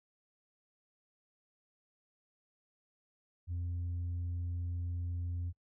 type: tone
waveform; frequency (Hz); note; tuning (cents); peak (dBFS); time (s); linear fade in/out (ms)
sine; 87.2; F2; -2; -32; 3.47-5.53; 50
effects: noise-tail reverb RT60 0.1 s tail -24 dB re dry + tanh soft clip ceiling -33 dBFS